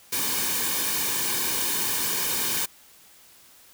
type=noise with comb filter; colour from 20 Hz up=white; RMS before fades=-26 dBFS; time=0.12-2.66 s; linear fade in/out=10 ms; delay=1.5 ms; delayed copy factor=-0.65; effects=white hiss -53 dBFS RMS until 3.73 s